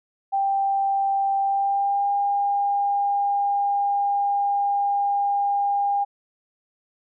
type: tone with pitch glide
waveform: sine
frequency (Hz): 787 to 805.9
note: G5 to G5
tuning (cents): +7 to +48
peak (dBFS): -19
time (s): 0.32-6.05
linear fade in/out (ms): 20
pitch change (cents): +41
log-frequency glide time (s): 1.41-2.1
effects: none